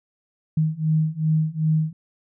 sine beating tone pair, 155.56 / 158.16 Hz, D#3 / D#3, 0 / +29 cents, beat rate 2.6 Hz, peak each -22 / -21 dBFS, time 0.57-1.93 s, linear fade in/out 5 ms, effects none

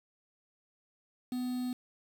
triangle tone with quantisation, 250 Hz, B3, 21 cents sharp, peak -30 dBFS, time 1.32-1.73 s, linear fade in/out 2 ms, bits 8, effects none

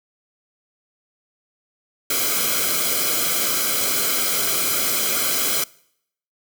white noise with comb filter, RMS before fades -21 dBFS, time 2.1-5.64 s, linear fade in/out 5 ms, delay 1.1 ms, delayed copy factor -0.85, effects noise-tail reverb RT60 0.7 s tail -23 dB re dry

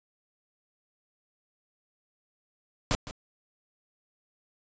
pink noise with echo, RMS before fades -25 dBFS, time 2.91-2.95 s, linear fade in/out 0 ms, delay 160 ms, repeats 1, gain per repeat -14 dB, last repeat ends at 3.11 s, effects resampled to 16000 Hz

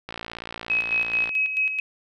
click train, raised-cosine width 0.3 ms, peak -17 dBFS, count 70, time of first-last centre 0.09-1.292 s, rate 57.4 Hz
sine tone with tremolo, 2551 Hz, D#7, 43 cents sharp, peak -19 dBFS, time 0.7-1.8 s, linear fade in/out 2 ms, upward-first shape square, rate 4.6 Hz, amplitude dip 55%
effects none

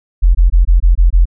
sine tone bursts, 43.22 Hz, F1, 17 cents flat, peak -4 dBFS, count 7, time 0.22-1.256 s, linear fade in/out 20 ms, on 130 ms, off 21 ms, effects none

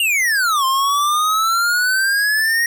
square exponential two-way sweep, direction down then up, 2880 to 1046.5 to 1884 Hz, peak -15 dBFS, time 0-2.66 s, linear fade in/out 2 ms, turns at 0.65 s, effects none

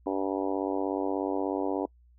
harmonic tone, 96.6 Hz, G2, 25 cents flat, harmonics 3 / 4 / 5 / 6 / 7 / 8 / 9 / 10, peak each -31 / -33 / -35 / -37 / -38 / -39 / -40 / -41 dBFS, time 0.06-1.86 s, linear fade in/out 5 ms, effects noise-tail reverb RT60 0.1 s tail -26 dB re dry + added 60 Hz sine -56 dBFS peak until 2.18 s

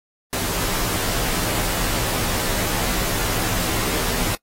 pink noise with comb filter, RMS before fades -23 dBFS, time 0.33-4.35 s, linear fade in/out 0 ms, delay 14 ms, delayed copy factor -0.9, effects noise-tail reverb RT60 0.1 s tail -23 dB re dry + AAC 48 kbps

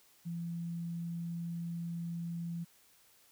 sine tone, 169.5 Hz, E3, 49 cents sharp, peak -36 dBFS, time 0.25-2.65 s, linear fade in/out 20 ms, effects white hiss -65 dBFS RMS until 3.31 s

